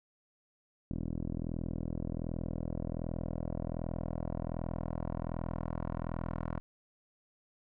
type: tone with low-pass filter sweep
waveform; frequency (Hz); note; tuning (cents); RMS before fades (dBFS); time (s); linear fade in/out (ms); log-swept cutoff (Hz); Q
10% pulse; 41.3; E1; +4; -37; 0.91-6.6; 0; 340 to 1200; 1.5
effects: none